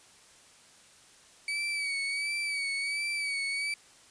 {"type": "tone with vibrato", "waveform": "35% pulse", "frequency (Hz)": 2275, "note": "C#7", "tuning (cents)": 44, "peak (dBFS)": -28, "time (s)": [1.48, 3.74], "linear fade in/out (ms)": 2, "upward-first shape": "sine", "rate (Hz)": 1.4, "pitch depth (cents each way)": 47, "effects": ["white hiss -57 dBFS RMS until 4.1 s", "resampled to 22050 Hz"]}